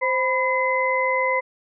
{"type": "tone cluster", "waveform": "sine", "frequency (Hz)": [522, 995, 2047], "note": ["C5", "B5", "C7"], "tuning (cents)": [-4, 13, -38], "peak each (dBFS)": -23, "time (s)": [0.01, 1.41], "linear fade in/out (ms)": 20, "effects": []}